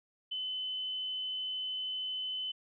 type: tone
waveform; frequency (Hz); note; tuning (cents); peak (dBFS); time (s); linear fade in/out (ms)
sine; 3031; F#7; +41; -34; 0.31-2.52; 10
effects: none